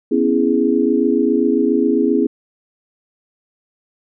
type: chord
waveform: sine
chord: C# minor seventh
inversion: third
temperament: equal with one note detuned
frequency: 246.9 / 274.3 / 329.6 / 415.3 Hz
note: B3 / C#4 / E4 / G#4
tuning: 0 / -18 / 0 / 0 cents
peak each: -18 dBFS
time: 0.11-2.27 s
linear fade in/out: 10 ms
effects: none